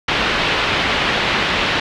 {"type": "low-pass noise", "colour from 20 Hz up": "white", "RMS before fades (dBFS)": -18, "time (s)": [0.08, 1.8], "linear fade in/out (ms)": 5, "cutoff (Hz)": 3400, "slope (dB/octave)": 24, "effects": []}